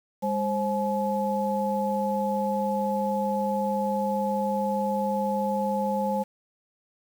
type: tone cluster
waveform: sine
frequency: 203.4 / 530 / 852 Hz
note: G#3 / C5 / G#5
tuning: -36 / +22 / +44 cents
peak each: -28 dBFS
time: 0.22-6.24 s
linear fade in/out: 20 ms
effects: 8-bit